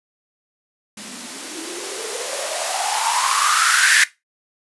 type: noise with band-pass filter sweep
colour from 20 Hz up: violet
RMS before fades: -20 dBFS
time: 0.97-4.04 s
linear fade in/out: 5 ms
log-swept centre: 200 to 1800 Hz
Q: 9.2
effects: noise-tail reverb RT60 0.2 s tail -17 dB re dry + resampled to 24000 Hz